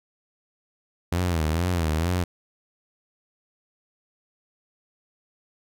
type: tone with vibrato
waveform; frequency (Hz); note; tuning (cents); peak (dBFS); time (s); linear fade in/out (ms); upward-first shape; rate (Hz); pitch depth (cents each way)
sawtooth; 83.6; E2; +25; -18; 1.12-2.24; 5; sine; 2.2; 140
effects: none